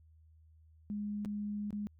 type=tone with dropouts; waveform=sine; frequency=207.1 Hz; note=G#3; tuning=5 cents flat; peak=-35 dBFS; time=0.9-1.87 s; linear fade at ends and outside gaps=0 ms; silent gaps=1.249-1.257 / 1.706-1.728 s; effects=added 79 Hz sine -59 dBFS peak until 1.99 s